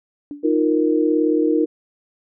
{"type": "tone with exponential decay", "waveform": "sine", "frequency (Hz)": 290, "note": "D4", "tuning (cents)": -22, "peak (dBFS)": -25, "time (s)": [0.31, 0.54], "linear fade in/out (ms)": 1, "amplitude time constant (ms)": 48}
{"type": "chord", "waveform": "sine", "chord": "Eb suspended second", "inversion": "none", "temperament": "equal", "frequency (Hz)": [311.1, 349.2, 466.2], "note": ["Eb4", "F4", "Bb4"], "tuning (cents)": [0, 0, 0], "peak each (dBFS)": [-17, -21, -20], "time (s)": [0.43, 1.66], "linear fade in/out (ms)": 20}
{"effects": []}